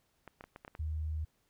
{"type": "clicks", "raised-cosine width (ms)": 0.5, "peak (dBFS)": -32, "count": 7, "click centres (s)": [0.277, 0.409, 0.44, 0.561, 0.649, 0.679, 0.751]}
{"type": "tone", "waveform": "sine", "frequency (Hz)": 77.78, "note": "D#2", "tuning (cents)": 0, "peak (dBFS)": -33, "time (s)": [0.79, 1.25], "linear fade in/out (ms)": 10}
{"effects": ["pink hiss -75 dBFS RMS until 1.49 s"]}